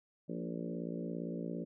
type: harmonic tone with a mistuned harmonic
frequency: 57.5 Hz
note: A#1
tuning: 23 cents flat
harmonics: 3 / 4 / 5 / 6 / 7 / 8 / 9 / 10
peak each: -41 / -43 / -45 / -47 / -48 / -49 / -50 / -51 dBFS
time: 0.28-1.65 s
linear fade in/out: 20 ms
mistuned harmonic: 5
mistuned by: +20 cents
effects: none